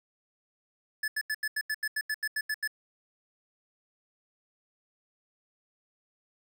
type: tone bursts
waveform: square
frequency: 1728 Hz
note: A6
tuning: 32 cents flat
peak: -29 dBFS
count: 13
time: 1.03-2.676 s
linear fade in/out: 5 ms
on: 50 ms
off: 83 ms
effects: 10-bit